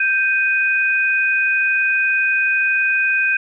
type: tone pair together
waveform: sine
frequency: 1568 / 2489 Hz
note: G6 / D#7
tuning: 0 / 0 cents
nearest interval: minor sixth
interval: 800 cents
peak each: -17 dBFS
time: 0-3.37 s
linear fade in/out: 5 ms
effects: none